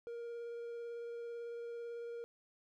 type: tone with vibrato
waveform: triangle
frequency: 470 Hz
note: A#4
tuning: 14 cents sharp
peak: -40 dBFS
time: 0.07-2.24 s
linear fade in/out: 0 ms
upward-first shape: sine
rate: 18 Hz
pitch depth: 10 cents each way
effects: none